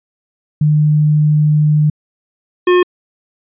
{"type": "tone pair in turn", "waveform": ["sine", "square"], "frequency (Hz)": [151.1, 359.4], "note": ["D3", "F4"], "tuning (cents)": [50, 50], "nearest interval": "octave + minor third", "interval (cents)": 1500, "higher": "second", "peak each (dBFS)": -8, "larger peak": "neither", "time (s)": [[0.61, 1.9], [2.67, 2.83]], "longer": "first", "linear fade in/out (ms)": 5, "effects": ["resampled to 8000 Hz"]}